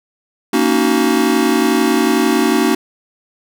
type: chord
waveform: square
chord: D# minor seventh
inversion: second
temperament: just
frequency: 233.3 / 280 / 311.1 / 373.4 Hz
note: A#3 / C#4 / D#4 / F#4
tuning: +2 / +18 / 0 / +16 cents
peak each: -18 dBFS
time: 0.53-2.75 s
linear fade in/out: 5 ms
effects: none